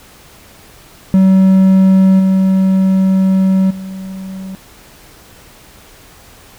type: tone with level steps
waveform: triangle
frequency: 190.1 Hz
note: F#3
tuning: 47 cents sharp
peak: -3 / -6 / -21 dBFS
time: 1.14-4.55 s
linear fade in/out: 0 ms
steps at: 2.19 / 3.7 s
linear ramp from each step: 10 ms
effects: pink hiss -41 dBFS RMS until 6.58 s